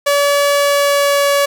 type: tone with pitch glide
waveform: sawtooth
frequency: 571 to 566.7 Hz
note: D5 to C#5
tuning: -49 to +38 cents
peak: -7 dBFS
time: 0.06-1.46 s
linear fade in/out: 10 ms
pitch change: -13 cents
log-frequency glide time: 0.52-1.27 s
effects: 8-bit